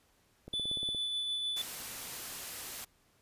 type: click train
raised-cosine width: 2 ms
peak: -32 dBFS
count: 9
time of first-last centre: 0.48-0.948 s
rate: 17.1 Hz
type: tone with tremolo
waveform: triangle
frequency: 3481 Hz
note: A7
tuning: 19 cents flat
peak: -30 dBFS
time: 0.53-1.62 s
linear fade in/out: 5 ms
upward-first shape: sine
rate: 6.6 Hz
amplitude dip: 25%
type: noise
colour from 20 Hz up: white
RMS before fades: -42 dBFS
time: 1.56-2.85 s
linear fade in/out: 10 ms
effects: pink hiss -69 dBFS RMS until 3.21 s + resampled to 32000 Hz